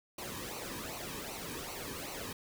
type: noise with flanger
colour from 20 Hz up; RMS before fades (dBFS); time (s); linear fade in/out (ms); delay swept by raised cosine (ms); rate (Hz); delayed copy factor
pink; -42; 0.18-2.33; 5; 0.58 to 1.47; 2.6; -0.7
effects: none